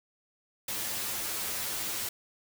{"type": "noise with comb filter", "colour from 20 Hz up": "white", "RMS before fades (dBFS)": -34, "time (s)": [0.68, 2.09], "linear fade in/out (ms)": 5, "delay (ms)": 9.2, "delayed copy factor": 1, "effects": []}